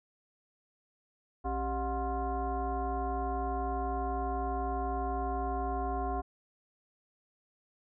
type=tone with frequency modulation; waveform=sine; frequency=392 Hz; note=G4; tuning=in tune; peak=-30 dBFS; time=1.44-6.22 s; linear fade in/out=20 ms; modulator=332 Hz; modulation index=1.8; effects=none